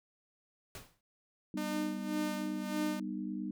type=noise with exponential decay; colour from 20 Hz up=pink; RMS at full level=-43 dBFS; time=0.75-1.01 s; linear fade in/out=2 ms; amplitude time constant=55 ms
type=chord; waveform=sine; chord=G augmented; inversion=none; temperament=just; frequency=196 / 245 / 306.2 Hz; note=G3 / B3 / D#4; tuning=0 / -14 / -28 cents; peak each=-39 / -41 / -40 dBFS; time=1.54-3.51 s; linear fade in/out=2 ms
type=tone with tremolo; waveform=sawtooth; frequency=303.2 Hz; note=D#4; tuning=45 cents flat; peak=-30 dBFS; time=1.57-3 s; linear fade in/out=5 ms; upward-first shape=sine; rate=1.8 Hz; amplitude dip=70%
effects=none